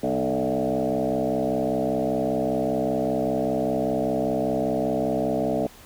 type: tone with frequency modulation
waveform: sine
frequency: 438.7 Hz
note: A4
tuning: 5 cents flat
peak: -21 dBFS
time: 0.03-5.67 s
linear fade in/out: 5 ms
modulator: 65.1 Hz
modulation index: 4
effects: pink hiss -48 dBFS RMS until 5.85 s